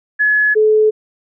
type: tone pair in turn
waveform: sine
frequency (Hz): 1700 / 430.7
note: G#6 / A4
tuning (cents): +40 / -37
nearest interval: 2 octaves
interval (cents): 2377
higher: first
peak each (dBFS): -10 / -8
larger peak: second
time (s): 0.19-0.55 / 0.55-0.91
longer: neither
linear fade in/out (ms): 20
effects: none